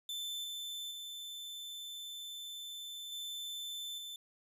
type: tone with level steps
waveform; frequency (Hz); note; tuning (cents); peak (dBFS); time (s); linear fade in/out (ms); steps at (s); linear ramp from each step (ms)
40% pulse; 3532; A7; +6; -37 / -39 / -42 / -39 / -42; 0.09-4.16; 2; 0.44 / 0.91 / 3.12 / 3.98; 2
effects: none